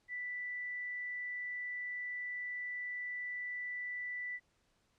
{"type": "tone", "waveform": "sine", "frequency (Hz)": 1975.5, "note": "B6", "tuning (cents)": 0, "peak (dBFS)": -38, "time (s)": [0.08, 4.4], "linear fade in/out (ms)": 50, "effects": ["pink hiss -75 dBFS RMS until 4.98 s", "low-pass 8000 Hz 12 dB/octave"]}